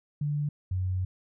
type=tone pair in turn; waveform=sine; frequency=146.83 / 92.5 Hz; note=D3 / F#2; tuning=0 / 0 cents; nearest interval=minor sixth; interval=800 cents; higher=first; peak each=-26 dBFS; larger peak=neither; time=0.21-0.49 / 0.71-1.05 s; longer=second; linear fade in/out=5 ms; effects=none